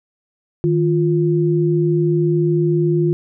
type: tone pair together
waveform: sine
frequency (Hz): 155.65 / 349.2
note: D#3 / F4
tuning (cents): +1 / 0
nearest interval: octave + major second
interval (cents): 1399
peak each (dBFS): -16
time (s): 0.64-3.13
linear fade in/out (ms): 0
effects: none